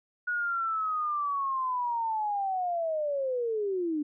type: linear sweep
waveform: sine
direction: down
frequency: 1462 to 288.2 Hz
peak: -27 dBFS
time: 0.27-4.03 s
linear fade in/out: 10 ms
effects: none